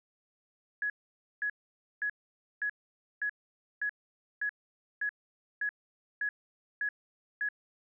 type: tone bursts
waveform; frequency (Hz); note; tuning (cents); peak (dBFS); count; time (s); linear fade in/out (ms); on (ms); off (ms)
sine; 1680; G#6; +19; -29; 12; 0.82-7.488; 2; 79; 520
effects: none